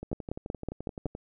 two click trains, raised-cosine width 2 ms, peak -24 / -18 dBFS, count 14 / 6, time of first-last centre 0.03-1.151 / 0.13-1.058 s, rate 11.6 / 5.39 Hz, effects none

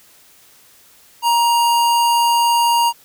square tone, 941 Hz, A#5, 16 cents sharp, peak -13 dBFS, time 1.22-2.93 s, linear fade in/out 50 ms, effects white hiss -49 dBFS RMS until 3.04 s

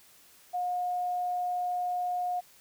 sine tone, 718 Hz, F5, 48 cents sharp, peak -28 dBFS, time 0.53-2.41 s, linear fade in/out 20 ms, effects white hiss -58 dBFS RMS until 2.6 s

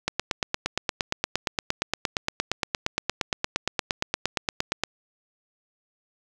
click train, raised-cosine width 0.2 ms, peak -6 dBFS, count 42, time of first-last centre 0.08-4.836 s, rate 8.62 Hz, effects 7-bit

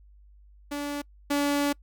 sawtooth tone pair in turn, 288.5 / 286.7 Hz, D4 / D4, -31 / -42 cents, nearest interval unison, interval 11 cents, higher first, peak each -26 / -19 dBFS, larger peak second, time 0.71-1.02 / 1.3-1.73 s, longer second, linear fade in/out 10 ms, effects noise-tail reverb RT60 0.1 s tail -26 dB re dry + added 50 Hz sine -51 dBFS peak until 1.82 s

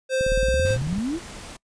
square tone, 523.3 Hz, C5, in tune, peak -21 dBFS, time 0.09-0.78 s, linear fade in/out 50 ms
click train, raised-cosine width 5 ms, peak -19 dBFS, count 15, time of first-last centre 0.21-0.983 s, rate 18.1 Hz
sine exponential sweep, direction up, 32.7 to 365.6 Hz, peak -23 dBFS, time 0.26-1.2 s, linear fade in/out 50 ms
pink noise, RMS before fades -39 dBFS, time 0.65-1.57 s, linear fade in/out 10 ms
effects noise-tail reverb RT60 0.1 s tail -24 dB re dry + resampled to 22050 Hz

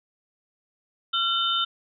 sine tone cluster, 1368 / 3041 / 3634 Hz, F6 / F#7 / A#7, -36 / +47 / -45 cents, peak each -26 dBFS, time 1.13-1.65 s, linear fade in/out 10 ms, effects none

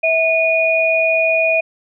sine tone pair together, 651.2 / 2457 Hz, E5 / D#7, -21 / -22 cents, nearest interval octave + major seventh, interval 2299 cents, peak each -15 dBFS, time 0.03-1.61 s, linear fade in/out 10 ms, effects none

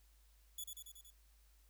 5% pulse tone with echo, 3425 Hz, A7, 47 cents flat, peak -35 dBFS, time 0.58-0.64 s, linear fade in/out 5 ms, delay 93 ms, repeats 5, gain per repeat -3 dB, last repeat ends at 1.105 s, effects added 52 Hz sine -65 dBFS peak until 1.69 s + white hiss -74 dBFS RMS until 1.69 s

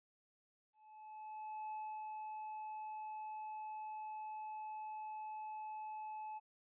triangle tone with ADSR envelope, 861 Hz, A5, 38 cents flat, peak -40 dBFS, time 0.73-6.4 s, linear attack 990 ms, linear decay 300 ms, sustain -2 dB, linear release 28 ms, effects resampled to 8000 Hz

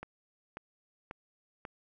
click train, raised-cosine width 0.5 ms, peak -26 dBFS, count 4, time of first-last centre 0.03-1.652 s, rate 1.85 Hz, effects none

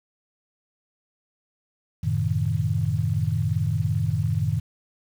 sine chord, F# diminished seventh, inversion none, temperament equal, 92.5 / 110 / 130.81 / 155.56 Hz, F#2 / A2 / C3 / Eb3, 0 / 0 / 0 / 0 cents, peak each -27 / -25 / -29 / -26 dBFS, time 2.03-4.6 s, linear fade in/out 10 ms, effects 8-bit

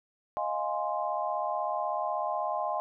sine chord, F minor seventh, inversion third, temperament equal, 622.3 / 698.5 / 830.6 / 1046.5 Hz, Eb5 / F5 / Ab5 / C6, 0 / 0 / 0 / 0 cents, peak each -34 dBFS, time 0.37-2.8 s, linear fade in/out 0 ms, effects none

